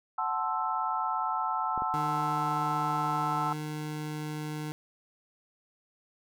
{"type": "chord", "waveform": "sine", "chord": "F# half-diminished seventh", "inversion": "none", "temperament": "equal with one note detuned", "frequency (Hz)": [740, 877.5, 1046.5, 1318.5], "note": ["F#5", "A5", "C6", "E6"], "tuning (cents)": [0, -5, 0, 0], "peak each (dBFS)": [-35, -32, -35, -32], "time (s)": [0.18, 3.53], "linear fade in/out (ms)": 5}
{"type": "clicks", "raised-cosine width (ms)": 2, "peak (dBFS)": -27, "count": 2, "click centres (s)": [1.777, 1.821]}
{"type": "tone", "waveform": "25% pulse", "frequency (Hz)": 152.2, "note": "D#3", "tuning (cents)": -38, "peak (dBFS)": -30, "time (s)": [1.94, 4.72], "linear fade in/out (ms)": 0}
{"effects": []}